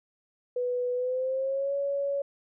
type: tone with pitch glide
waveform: sine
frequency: 493.9 to 560.8 Hz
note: B4 to C#5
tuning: 0 to +20 cents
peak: -26 dBFS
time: 0.56-2.22 s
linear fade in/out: 5 ms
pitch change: +220 cents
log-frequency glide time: 0.94-1.74 s
effects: none